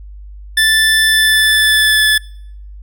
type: tone with pitch glide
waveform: 25% pulse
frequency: 1760 to 1730.8 Hz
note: A6 to A6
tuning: 0 to -29 cents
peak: -5 dBFS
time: 0.57-2.18 s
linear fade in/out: 5 ms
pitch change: -29 cents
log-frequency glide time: 1.05-2.02 s
effects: noise-tail reverb RT60 0.7 s tail -25 dB re dry + added 50 Hz sine -30 dBFS peak until 2.82 s